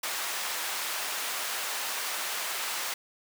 pink high-pass noise, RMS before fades -33 dBFS, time 0.03-2.94 s, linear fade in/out 5 ms, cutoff 930 Hz, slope 12 dB/octave, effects none

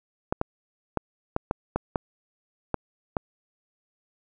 clicks, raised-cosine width 1 ms, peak -10 dBFS, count 9, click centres 0.325 / 0.414 / 0.973 / 1.364 / 1.511 / 1.76 / 1.958 / 2.743 / 3.168 s, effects none

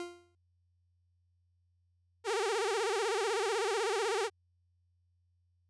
40% pulse tone with exponential decay, 349.2 Hz, F4, in tune, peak -35 dBFS, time 0-0.35 s, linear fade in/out 1 ms, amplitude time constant 74 ms
sawtooth tone with vibrato, 424 Hz, G#4, 36 cents sharp, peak -26 dBFS, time 2.24-4.3 s, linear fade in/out 50 ms, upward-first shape sine, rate 16 Hz, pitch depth 190 cents each way
effects added 88 Hz sine -70 dBFS peak until 5.69 s + resampled to 22050 Hz

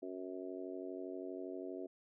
harmonic tone, 92.5 Hz, F#2, in tune, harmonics 3 / 4 / 5 / 6 / 7, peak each -47 / -45 / -51 / -55 / -50 dBFS, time 0.02-1.87 s, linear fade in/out 10 ms, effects none

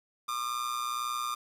45% pulse tone with amplitude modulation, 1204 Hz, D6, 43 cents sharp, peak -28 dBFS, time 0.28-1.35 s, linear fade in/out 10 ms, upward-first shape sine, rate 122 Hz, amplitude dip 70%, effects resampled to 32000 Hz + 9-bit

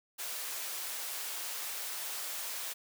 white high-pass noise, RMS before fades -39 dBFS, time 0.18-2.74 s, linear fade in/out 20 ms, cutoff 550 Hz, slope 12 dB/octave, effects none

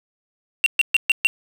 triangle tone bursts, 2742 Hz, F7, 32 cents flat, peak -10 dBFS, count 5, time 0.64-1.27 s, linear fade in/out 0 ms, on 22 ms, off 130 ms, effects none

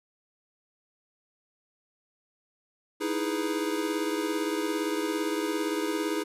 square chord, E major seventh, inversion third, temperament equal with one note detuned, 312 / 329.6 / 415.3 / 493.9 Hz, D#4 / E4 / G#4 / B4, +5 / 0 / 0 / 0 cents, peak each -32 / -34 / -33 / -38 dBFS, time 3-6.24 s, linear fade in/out 20 ms, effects resampled to 32000 Hz

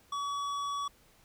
sine tone with hard clipping, 1135 Hz, C#6, 41 cents sharp, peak -34 dBFS, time 0.12-0.88 s, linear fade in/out 5 ms, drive 11 dB, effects pink hiss -63 dBFS RMS until 1.24 s

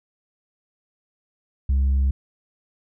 triangle tone with tanh clipping, 67.5 Hz, C#2, 45 cents flat, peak -17 dBFS, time 1.69-2.11 s, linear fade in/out 5 ms, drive 7 dB, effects none

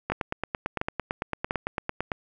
two click trains, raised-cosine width 0.5 ms, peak -11 / -12 dBFS, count 3 / 19, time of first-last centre 0.12-1.509 / 0.1-2.118 s, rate 1.44 / 8.92 Hz, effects none

